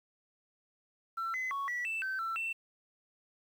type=tone with pitch steps; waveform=sine; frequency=1345 / 2034 / 1111 / 1948 / 2654 / 1542 / 1340 / 2686 Hz; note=E6 / C7 / C#6 / B6 / E7 / G6 / E6 / E7; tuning=+34 / -50 / +4 / -24 / +11 / -29 / +28 / +32 cents; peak=-31 dBFS; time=1.17-2.53 s; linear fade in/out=10 ms; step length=170 ms; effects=tanh soft clip ceiling -31 dBFS + 10-bit